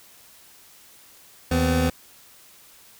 25% pulse tone pair together, 80 / 254 Hz, D#2 / B3, +49 / +49 cents, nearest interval octave + minor sixth, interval 2000 cents, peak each -18 dBFS, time 1.51-1.9 s, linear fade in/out 5 ms, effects white hiss -51 dBFS RMS until 2.99 s

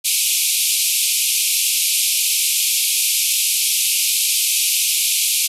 white band-pass noise, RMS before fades -18 dBFS, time 0.04-5.48 s, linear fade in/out 20 ms, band 2300 to 13000 Hz, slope 96 dB/octave, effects none

